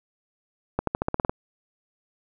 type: accelerating click train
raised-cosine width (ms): 1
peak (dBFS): -9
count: 9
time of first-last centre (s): 0.79-1.295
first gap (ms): 83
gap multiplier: 0.92
effects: none